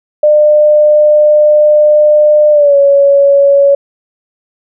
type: tone with pitch glide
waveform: sine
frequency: 601 to 560.8 Hz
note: D5 to C#5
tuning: +40 to +20 cents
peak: -3 dBFS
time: 0.23-3.75 s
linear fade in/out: 5 ms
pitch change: -120 cents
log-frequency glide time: 2.51-2.76 s
effects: none